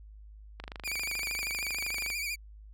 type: click train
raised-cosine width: 0.3 ms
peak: -24 dBFS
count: 39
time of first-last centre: 0.6-2.102 s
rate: 25.3 Hz
type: tone with vibrato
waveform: sawtooth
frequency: 2349 Hz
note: D7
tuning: in tune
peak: -29 dBFS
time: 0.84-2.36 s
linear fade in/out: 20 ms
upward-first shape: sine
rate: 13 Hz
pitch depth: 76 cents each way
effects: added 52 Hz sine -47 dBFS peak until 2.73 s